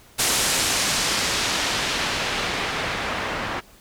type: noise with low-pass filter sweep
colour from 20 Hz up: white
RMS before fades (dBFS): -24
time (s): 0.18-3.61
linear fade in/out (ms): 20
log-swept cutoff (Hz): 10000 to 1700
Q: 0.75
effects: pink hiss -51 dBFS RMS until 3.8 s